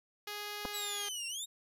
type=tone with pitch glide; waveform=5% pulse; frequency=414.7 to 409.2 Hz; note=G#4 to G#4; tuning=-3 to -26 cents; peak=-28 dBFS; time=0.27-1.09 s; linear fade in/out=5 ms; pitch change=-23 cents; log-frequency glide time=0.68-0.96 s
type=clicks; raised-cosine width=1 ms; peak=-25 dBFS; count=2; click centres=0.651 / 0.655 s
type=exponential two-way sweep; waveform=20% pulse; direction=down then up; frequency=4000 to 2713 to 3804 Hz; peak=-32 dBFS; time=0.73-1.46 s; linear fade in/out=20 ms; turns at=1.27 s
effects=none